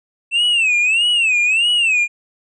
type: tone with vibrato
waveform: triangle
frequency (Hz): 2656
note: E7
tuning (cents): +12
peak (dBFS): -11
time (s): 0.31-2.08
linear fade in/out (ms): 50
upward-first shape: sine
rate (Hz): 1.6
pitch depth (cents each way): 170
effects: resampled to 22050 Hz